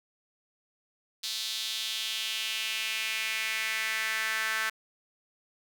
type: tone with high-pass filter sweep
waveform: sawtooth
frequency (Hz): 220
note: A3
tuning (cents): 0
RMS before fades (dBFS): -32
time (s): 1.23-4.7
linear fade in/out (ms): 10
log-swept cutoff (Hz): 4000 to 1600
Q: 3
effects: none